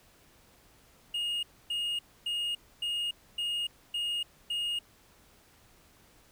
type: tone bursts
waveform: triangle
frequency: 2855 Hz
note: F7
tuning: 37 cents sharp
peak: -28 dBFS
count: 7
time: 1.14-4.79 s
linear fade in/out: 5 ms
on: 290 ms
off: 270 ms
effects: pink hiss -61 dBFS RMS until 6.31 s